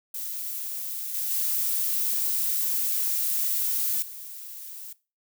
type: noise with level steps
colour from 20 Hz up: violet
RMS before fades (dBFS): -33 / -29 / -26 / -40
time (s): 0.14-4.93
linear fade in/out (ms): 5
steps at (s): 1.14 / 1.3 / 4.02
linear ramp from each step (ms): 5
effects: noise-tail reverb RT60 0.3 s tail -19 dB re dry

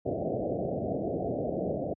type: low-pass noise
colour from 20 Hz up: white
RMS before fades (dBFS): -31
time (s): 0.05-1.94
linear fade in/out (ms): 10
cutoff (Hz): 710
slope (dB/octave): 96
effects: high-pass 100 Hz 12 dB/octave

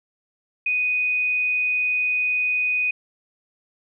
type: tone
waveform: sine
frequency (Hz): 2489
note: D#7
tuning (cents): 0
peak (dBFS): -19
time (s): 0.66-2.91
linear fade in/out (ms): 5
effects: none

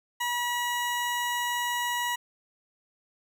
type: tone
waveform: 20% pulse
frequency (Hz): 966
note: B5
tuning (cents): -39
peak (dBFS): -22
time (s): 0.2-2.16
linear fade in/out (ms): 10
effects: none

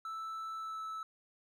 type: tone with pitch glide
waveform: triangle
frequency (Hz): 1318.5 to 1308.6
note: E6 to E6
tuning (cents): 0 to -13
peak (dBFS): -37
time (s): 0.05-1.03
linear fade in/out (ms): 2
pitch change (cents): -13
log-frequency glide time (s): 0.56-0.81
effects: none

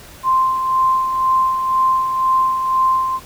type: tone with tremolo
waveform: sine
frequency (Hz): 1045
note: C6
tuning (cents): -2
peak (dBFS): -11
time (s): 0.23-3.2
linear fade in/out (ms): 50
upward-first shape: sine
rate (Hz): 2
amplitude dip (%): 50
effects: pink hiss -40 dBFS RMS until 3.25 s

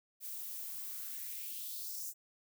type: noise with high-pass filter sweep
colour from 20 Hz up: violet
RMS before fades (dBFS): -43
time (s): 0.2-2.14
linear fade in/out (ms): 50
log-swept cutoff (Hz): 380 to 6900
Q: 2.9
effects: none

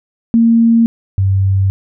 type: tone pair in turn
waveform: sine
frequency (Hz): 230 / 96.7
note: A#3 / G2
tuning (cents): -23 / -23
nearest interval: octave + minor third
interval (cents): 1500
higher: first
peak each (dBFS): -6 / -9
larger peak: first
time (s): 0.34-0.86 / 1.18-1.7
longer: neither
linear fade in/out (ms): 0
effects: none

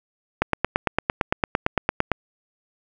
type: click train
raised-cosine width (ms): 0.5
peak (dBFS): -3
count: 16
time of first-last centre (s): 0.42-2.117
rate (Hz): 8.84
effects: none

